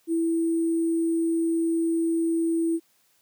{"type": "tone with sample-and-hold", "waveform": "sine", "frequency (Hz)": 330.6, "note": "E4", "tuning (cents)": 5, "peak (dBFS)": -21, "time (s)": [0.07, 2.8], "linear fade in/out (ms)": 50, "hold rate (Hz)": 8820, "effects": ["white hiss -65 dBFS RMS until 3.21 s", "high-pass 100 Hz 12 dB/octave"]}